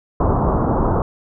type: low-pass noise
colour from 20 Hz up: pink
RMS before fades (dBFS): -17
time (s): 0.2-1.02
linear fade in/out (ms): 2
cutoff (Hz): 1200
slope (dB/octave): 48
effects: none